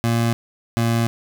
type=tone pair in turn; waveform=25% pulse; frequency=116.3 / 115.78 Hz; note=A#2 / A#2; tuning=-4 / -11 cents; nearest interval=unison; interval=7 cents; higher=first; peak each=-13 dBFS; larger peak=neither; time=0.04-0.33 / 0.77-1.07 s; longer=second; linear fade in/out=0 ms; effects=none